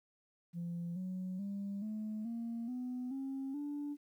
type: tone with pitch steps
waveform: sine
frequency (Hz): 171.7 / 185.09 / 199.52 / 215.1 / 231.9 / 249.9 / 269.4 / 290.4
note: F3 / F#3 / G3 / A3 / A#3 / B3 / C#4 / D4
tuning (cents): -29 / +1 / +31 / -39 / -9 / +21 / -49 / -19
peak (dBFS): -36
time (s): 0.53-3.97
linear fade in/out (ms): 50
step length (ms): 430
effects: tanh soft clip ceiling -35 dBFS + 12-bit